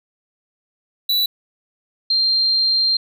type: tone pair in turn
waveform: square / sine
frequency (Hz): 3951 / 4177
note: B7 / C8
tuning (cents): 0 / -4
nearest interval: minor second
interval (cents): 96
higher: second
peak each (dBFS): -16 / -14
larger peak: second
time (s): 1.09-1.26 / 2.1-2.97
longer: second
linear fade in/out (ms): 5
effects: none